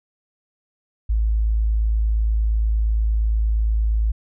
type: tone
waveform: sine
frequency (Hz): 54.3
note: A1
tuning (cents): -22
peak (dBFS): -16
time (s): 1.09-4.12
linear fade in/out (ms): 10
effects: none